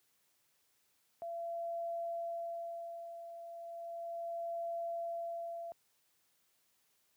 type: tone with tremolo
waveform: sine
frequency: 678 Hz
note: E5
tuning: 49 cents sharp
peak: -36 dBFS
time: 1.22-5.72 s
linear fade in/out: 0 ms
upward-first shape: sine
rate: 0.35 Hz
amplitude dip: 65%
effects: white hiss -75 dBFS RMS until 7.16 s + high-pass 60 Hz 12 dB/octave